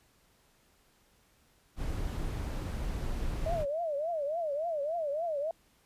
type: noise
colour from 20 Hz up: brown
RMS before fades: -34 dBFS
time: 1.76-3.66 s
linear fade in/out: 50 ms
type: tone with vibrato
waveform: sine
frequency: 622.3 Hz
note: D#5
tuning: in tune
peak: -30 dBFS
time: 3.46-5.51 s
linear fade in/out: 2 ms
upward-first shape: triangle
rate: 3.5 Hz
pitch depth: 220 cents each way
effects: pink hiss -67 dBFS RMS until 5.85 s + resampled to 32000 Hz